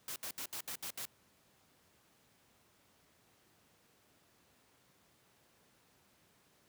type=noise bursts; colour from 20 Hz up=white; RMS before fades=-42 dBFS; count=7; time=0.08-1.054 s; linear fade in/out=2 ms; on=80 ms; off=69 ms; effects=pink hiss -69 dBFS RMS until 6.68 s + high-pass 100 Hz 12 dB/octave